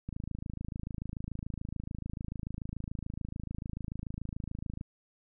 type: click train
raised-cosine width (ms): 5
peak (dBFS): -25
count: 128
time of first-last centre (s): 0.09-4.811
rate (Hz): 26.9
effects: none